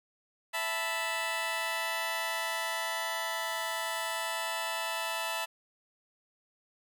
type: chord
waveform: 15% pulse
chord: E suspended fourth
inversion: none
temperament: just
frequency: 659.3 / 879 / 988.9 Hz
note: E5 / A5 / B5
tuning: 0 / -2 / +2 cents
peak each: -30 dBFS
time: 0.53-5.46 s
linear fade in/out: 20 ms
effects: none